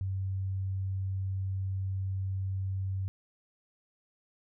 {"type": "tone", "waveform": "sine", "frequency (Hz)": 95.7, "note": "G2", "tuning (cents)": -41, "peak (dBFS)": -30, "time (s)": [0.01, 3.08], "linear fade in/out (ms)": 0, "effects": []}